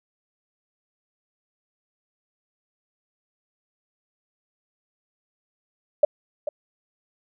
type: tone with echo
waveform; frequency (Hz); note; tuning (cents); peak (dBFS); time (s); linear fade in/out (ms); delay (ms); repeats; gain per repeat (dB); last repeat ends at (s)
sine; 593; D5; +17; -10; 6.03-6.05; 5; 440; 1; -13; 6.49
effects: none